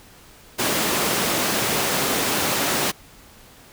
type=high-pass noise; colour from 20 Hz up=pink; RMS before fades=-22 dBFS; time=0.58-2.92 s; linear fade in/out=20 ms; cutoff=200 Hz; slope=12 dB/octave; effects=pink hiss -48 dBFS RMS until 3.72 s